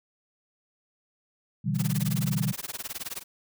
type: chord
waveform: sine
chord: E minor seventh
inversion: second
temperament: equal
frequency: 123.47 / 146.83 / 164.81 / 196 Hz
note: B2 / D3 / E3 / G3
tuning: 0 / 0 / 0 / 0 cents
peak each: -30 dBFS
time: 1.64-2.53 s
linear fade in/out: 20 ms
type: noise with tremolo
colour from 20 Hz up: white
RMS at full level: -33 dBFS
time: 1.74-3.24 s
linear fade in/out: 50 ms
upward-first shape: sine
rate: 19 Hz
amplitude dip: 100%
effects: none